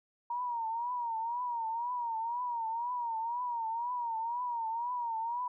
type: tone with vibrato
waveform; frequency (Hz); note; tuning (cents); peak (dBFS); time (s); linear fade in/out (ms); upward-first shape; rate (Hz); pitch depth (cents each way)
sine; 940; A#5; +14; -32; 0.3-5.48; 5; triangle; 2; 110
effects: none